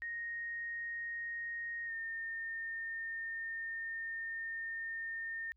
sine tone with pitch glide, 1864.7 to 1822.1 Hz, A#6 to A#6, 0 to -40 cents, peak -38 dBFS, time 0.02-5.52 s, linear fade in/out 0 ms, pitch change -40 cents, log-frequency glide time 1.86-1.92 s, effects added 60 Hz sine -68 dBFS peak until 5.56 s

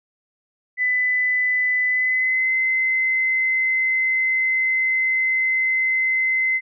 sine tone with pitch glide, 2001 to 2056 Hz, B6 to C7, +22 to -31 cents, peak -17 dBFS, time 0.77-6.61 s, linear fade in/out 50 ms, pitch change +47 cents, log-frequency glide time 1.88-2.53 s, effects none

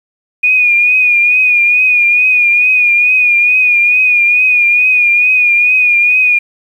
sine tone with vibrato, 2456 Hz, D#7, 23 cents flat, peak -6 dBFS, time 0.43-6.39 s, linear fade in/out 10 ms, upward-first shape triangle, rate 2.3 Hz, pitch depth 54 cents each way, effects 7-bit

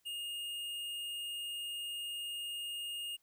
sine tone with tanh clipping, 2840 Hz, F7, 28 cents sharp, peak -40 dBFS, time 0.05-3.17 s, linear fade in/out 20 ms, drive 14 dB, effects white hiss -75 dBFS RMS until 3.22 s

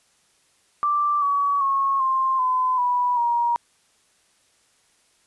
sine tone with pitch steps, 1174.7 / 1133.4 / 1093.5 / 1055 / 1017.9 / 982.1 / 947.6 Hz, D6 / C#6 / C#6 / C6 / C6 / B5 / A#5, 0 / +38 / -24 / +14 / -48 / -10 / +28 cents, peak -18 dBFS, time 0.83-3.56 s, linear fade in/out 0 ms, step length 390 ms, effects white hiss -62 dBFS RMS until 5.26 s + resampled to 24000 Hz

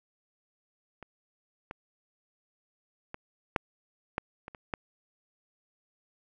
clicks, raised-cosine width 0.5 ms, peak -29 / -24 / -23 / -10 / -14 / -26 / -29 / -16 dBFS, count 8, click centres 1.027 / 1.711 / 3.144 / 3.562 / 4.181 / 4.481 / 4.548 / 4.738 s, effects none

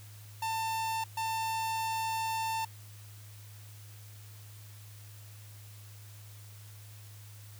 45% pulse tone bursts at uneven times, 894 Hz, A5, 27 cents sharp, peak -31 dBFS, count 2, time 0.42-1.04 / 1.17-2.65 s, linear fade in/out 5 ms, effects added 104 Hz sine -48 dBFS peak until 7.59 s + white hiss -56 dBFS RMS until 7.59 s

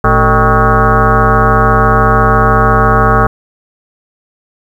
sine tone with frequency modulation, 614 Hz, D#5, 23 cents flat, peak -5 dBFS, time 0.04-3.27 s, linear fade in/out 5 ms, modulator 166 Hz, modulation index 4.9, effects 7-bit

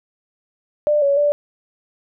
sine tone with pitch steps, 595 / 562 / 584 Hz, D5 / C#5 / D5, +22 / +24 / -10 cents, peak -13 dBFS, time 0.87-1.32 s, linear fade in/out 0 ms, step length 150 ms, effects none

